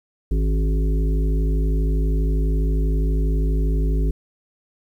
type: harmonic tone with a mistuned harmonic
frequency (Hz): 52.4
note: G#1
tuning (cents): +16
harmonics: 1 / 3 / 5 / 7 / 8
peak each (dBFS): -17 / -27 / -31 / -34 / -35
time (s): 0.31-4.11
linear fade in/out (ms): 5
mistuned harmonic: 5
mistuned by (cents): +48
effects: 9-bit

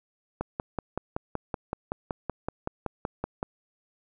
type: click train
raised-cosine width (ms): 1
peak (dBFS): -15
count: 17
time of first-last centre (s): 0.41-3.429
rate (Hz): 5.3
effects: none

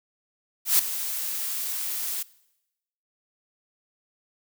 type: noise with ADSR envelope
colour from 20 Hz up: blue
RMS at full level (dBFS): -17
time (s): 0.65-2.23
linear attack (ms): 140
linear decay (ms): 6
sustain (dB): -13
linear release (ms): 8
effects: noise-tail reverb RT60 0.9 s tail -21 dB re dry

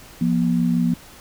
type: tone pair together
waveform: sine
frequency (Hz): 173.28 / 239.5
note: F3 / A#3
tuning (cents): -13 / +47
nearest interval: tritone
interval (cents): 560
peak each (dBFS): -19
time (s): 0.21-0.94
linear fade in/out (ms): 5
effects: pink hiss -44 dBFS RMS until 1.2 s

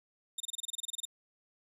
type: tone bursts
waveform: 20% pulse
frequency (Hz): 3657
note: A#7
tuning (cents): -34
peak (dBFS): -29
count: 14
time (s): 0.38-1.053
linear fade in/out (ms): 5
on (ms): 23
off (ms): 27
effects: none

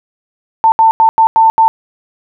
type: tone bursts at uneven times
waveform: sine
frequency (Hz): 894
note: A5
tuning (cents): +27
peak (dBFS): -4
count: 6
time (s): 0.64-0.72 / 0.79-0.91 / 1-1.09 / 1.18-1.27 / 1.36-1.5 / 1.58-1.68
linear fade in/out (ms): 0
effects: none

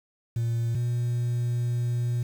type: tone pair in turn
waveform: sine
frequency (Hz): 116.6 / 120.57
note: A#2 / B2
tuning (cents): +1 / -41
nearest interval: minor second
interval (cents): 58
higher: second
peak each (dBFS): -21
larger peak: neither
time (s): 0.36-0.75 / 0.75-2.23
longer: second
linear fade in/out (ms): 5
effects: tanh soft clip ceiling -23 dBFS + 8-bit

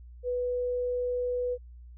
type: tone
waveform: sine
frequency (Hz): 493.9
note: B4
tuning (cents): 0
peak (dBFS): -27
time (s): 0.23-1.58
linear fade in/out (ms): 50
effects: added 60 Hz sine -45 dBFS peak until 1.97 s

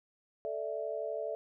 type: chord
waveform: sine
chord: A suspended fourth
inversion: none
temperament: equal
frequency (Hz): 440 / 587.3 / 659.3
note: A4 / D5 / E5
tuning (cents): 0 / 0 / 0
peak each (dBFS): -39 / -38 / -38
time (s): 0.45-1.35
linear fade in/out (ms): 0
effects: none

